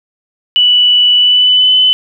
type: tone with pitch glide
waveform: sine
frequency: 2960 to 3020 Hz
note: F#7 to F#7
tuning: 0 to +35 cents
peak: -5 dBFS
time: 0.56-1.93 s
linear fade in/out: 0 ms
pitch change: +35 cents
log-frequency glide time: 1.16-1.74 s
effects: none